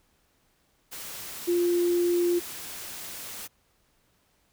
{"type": "tone in noise", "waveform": "sine", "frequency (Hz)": 349.2, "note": "F4", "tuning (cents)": 0, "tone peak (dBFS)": -21, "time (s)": [1.47, 2.4], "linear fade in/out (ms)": 20, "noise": "white", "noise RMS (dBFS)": -39, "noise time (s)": [0.91, 3.48], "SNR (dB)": 15, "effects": ["pink hiss -68 dBFS RMS until 4.52 s"]}